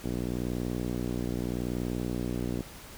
5% pulse tone with low-pass filter, 60.8 Hz, B1, 26 cents flat, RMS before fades -32 dBFS, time 0.04-2.62 s, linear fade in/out 5 ms, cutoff 300 Hz, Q 1.2, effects pink hiss -47 dBFS RMS until 2.97 s

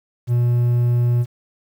triangle tone, 120.7 Hz, B2, 39 cents flat, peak -12 dBFS, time 0.27-1.26 s, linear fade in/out 50 ms, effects 8-bit

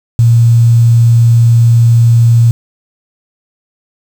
sine tone with quantisation, 116.6 Hz, A#2, 1 cent sharp, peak -3 dBFS, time 0.19-2.51 s, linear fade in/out 0 ms, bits 5, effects none

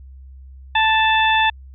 harmonic tone, 880 Hz, A5, in tune, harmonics 1 / 2 / 3 / 4, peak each -16 / -19 / -21 / -22 dBFS, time 0.75-1.5 s, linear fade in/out 5 ms, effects added 66 Hz sine -37 dBFS peak until 1.74 s

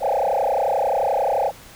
sine tone with frequency modulation, 673 Hz, E5, 36 cents sharp, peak -16 dBFS, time 0-1.52 s, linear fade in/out 50 ms, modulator 31.4 Hz, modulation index 5.4, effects tanh soft clip ceiling -14 dBFS + pink hiss -44 dBFS RMS until 1.75 s

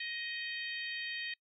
harmonic tone, 626 Hz, D#5, 10 cents sharp, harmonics 3 / 4 / 5 / 6 / 7, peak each -41 / -43 / -45 / -47 / -48 dBFS, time 0-1.34 s, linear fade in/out 5 ms, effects noise-tail reverb RT60 0.1 s tail -25 dB re dry

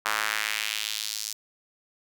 square tone with high-pass filter sweep, 53.7 Hz, A1, 41 cents flat, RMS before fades -30 dBFS, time 0.05-1.33 s, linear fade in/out 5 ms, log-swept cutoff 1200 to 5700 Hz, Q 1.7, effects none

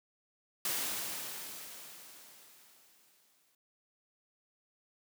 white noise with exponential decay, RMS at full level -33 dBFS, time 0.65-3.55 s, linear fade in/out 2 ms, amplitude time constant 630 ms, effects high-pass 150 Hz 12 dB/octave

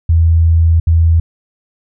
sine tone bursts at uneven times, 82.41 Hz, E2, in tune, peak -6 dBFS, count 2, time 0.09-0.8 / 0.87-1.2 s, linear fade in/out 5 ms, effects none

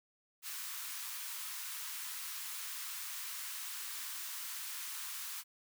white high-pass noise, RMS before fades -43 dBFS, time 0.42-5.44 s, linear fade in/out 50 ms, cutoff 950 Hz, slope 48 dB/octave, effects none

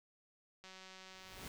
click train, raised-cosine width 0.2 ms, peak -37 dBFS, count 158, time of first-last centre 0.64-1.475 s, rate 188 Hz
pink noise with exponential growth, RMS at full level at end -47 dBFS, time 0.97-1.48 s, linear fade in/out 1 ms, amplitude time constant 110 ms
effects none

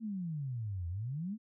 sine exponential two-way sweep, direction down then up, 230.3 to 82.9 to 230.3 Hz, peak -35 dBFS, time 0-1.38 s, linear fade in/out 50 ms, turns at 0.88 s, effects none

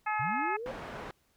harmonic tone, 426.4 Hz, G#4, 46 cents sharp, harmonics 2 / 3 / 4 / 5 / 6, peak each -31 / -35 / -37 / -39 / -41 dBFS, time 0.06-0.57 s, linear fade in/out 10 ms
sine linear sweep, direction up, 108.3 to 545 Hz, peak -36 dBFS, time 0.19-0.72 s, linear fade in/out 10 ms
white low-pass noise, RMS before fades -42 dBFS, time 0.66-1.11 s, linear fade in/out 0 ms, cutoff 1200 Hz, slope 12 dB/octave
effects pink hiss -71 dBFS RMS until 1.36 s

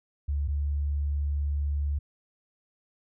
sine tone pair in turn, 71.7 / 72.16 Hz, D2 / D2, -41 / -30 cents, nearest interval unison, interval 11 cents, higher second, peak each -25 dBFS, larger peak neither, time 0.28-0.48 / 0.48-1.99 s, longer second, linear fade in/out 10 ms, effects none

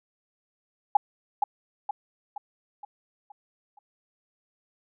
sine tone with echo, 823 Hz, G#5, 16 cents flat, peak -13 dBFS, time 0.95-0.97 s, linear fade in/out 5 ms, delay 470 ms, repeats 6, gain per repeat -6 dB, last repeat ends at 3.79 s, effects none

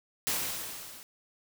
white noise with level ramp, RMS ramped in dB -29 to -49 dBFS, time 0.27-1.03 s, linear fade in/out 0 ms, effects none

